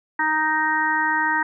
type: harmonic tone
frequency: 311.1 Hz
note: D#4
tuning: in tune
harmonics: 1 / 3 / 4 / 5 / 6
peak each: -31 / -22 / -31 / -24 / -23 dBFS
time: 0.19-1.43 s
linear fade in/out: 5 ms
effects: none

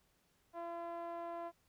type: tone with low-pass filter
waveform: 5% pulse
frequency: 340.1 Hz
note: F4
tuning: 46 cents flat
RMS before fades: -44 dBFS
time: 0.53-1.52 s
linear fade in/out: 50 ms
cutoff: 800 Hz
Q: 3.1
effects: pink hiss -75 dBFS RMS until 1.68 s

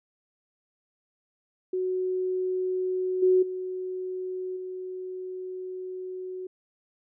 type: tone with level steps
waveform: sine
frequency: 370 Hz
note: F#4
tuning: in tune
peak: -25 / -17 / -30 / -33 dBFS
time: 1.73-6.47 s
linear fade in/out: 5 ms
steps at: 3.22 / 3.42 / 4.56 s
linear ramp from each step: 10 ms
effects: none

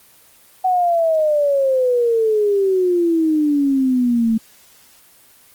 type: exponential sweep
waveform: sine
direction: down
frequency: 751 to 220 Hz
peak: -13 dBFS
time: 0.64-4.38 s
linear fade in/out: 10 ms
effects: white hiss -49 dBFS RMS until 5.54 s + Opus 24 kbps

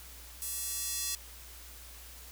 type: tone with high-pass filter sweep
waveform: square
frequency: 380 Hz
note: F#4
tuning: 46 cents sharp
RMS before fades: -36 dBFS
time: 0.42-1.15 s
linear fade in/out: 0 ms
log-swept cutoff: 9100 to 5400 Hz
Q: 0.97
effects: added 60 Hz sine -51 dBFS peak until 2.31 s + white hiss -51 dBFS RMS until 2.31 s

